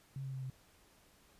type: tone with pitch steps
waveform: sine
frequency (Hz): 135.8 / 134.01 / 132.24 / 130.49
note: C#3 / C3 / C3 / C3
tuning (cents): -35 / +42 / +19 / -4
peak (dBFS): -39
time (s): 0.16-0.5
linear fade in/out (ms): 2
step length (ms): 85
effects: pink hiss -66 dBFS RMS until 1.39 s + resampled to 32000 Hz